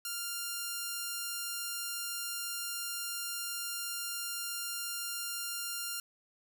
5% pulse tone, 1396.9 Hz, F6, in tune, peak -24 dBFS, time 0.05-6 s, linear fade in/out 2 ms, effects none

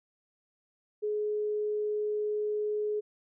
sine tone, 421.4 Hz, G#4, 25 cents sharp, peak -28 dBFS, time 1.02-3.01 s, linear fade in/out 20 ms, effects none

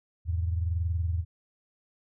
sine tone pair together, 82.82 / 104 Hz, E2 / G#2, +9 / +3 cents, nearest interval major third, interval 394 cents, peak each -26 / -34 dBFS, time 0.25-1.25 s, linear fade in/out 50 ms, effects none

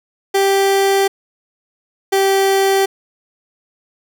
30% pulse tone pair in turn, 392 / 389.3 Hz, G4 / G4, 0 / -12 cents, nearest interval unison, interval 12 cents, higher first, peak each -9 dBFS, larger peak neither, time 0.34-1.08 / 2.12-2.86 s, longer neither, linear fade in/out 10 ms, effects none

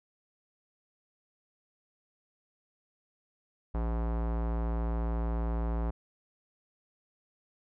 square tone with low-pass filter, 57.1 Hz, A#1, 35 cents flat, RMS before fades -31 dBFS, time 3.74-5.91 s, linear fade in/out 10 ms, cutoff 1000 Hz, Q 1.3, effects none

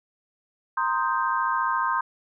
sine chord, C minor seventh, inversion third, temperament equal, 932.3 / 1046.5 / 1244.5 / 1568 Hz, Bb5 / C6 / Eb6 / G6, 0 / 0 / 0 / 0 cents, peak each -28 / -25 / -29 / -29 dBFS, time 0.77-2.01 s, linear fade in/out 5 ms, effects none

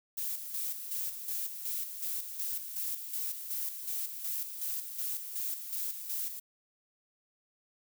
violet noise with tremolo, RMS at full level -35 dBFS, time 0.17-6.4 s, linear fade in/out 10 ms, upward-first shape square, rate 2.7 Hz, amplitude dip 55%, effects none

